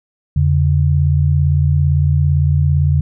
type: tone pair together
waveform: sine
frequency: 84.67 / 142.4 Hz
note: E2 / C#3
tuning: +47 / +47 cents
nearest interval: major sixth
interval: 900 cents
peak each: -13 dBFS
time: 0.36-3.01 s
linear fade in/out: 5 ms
effects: none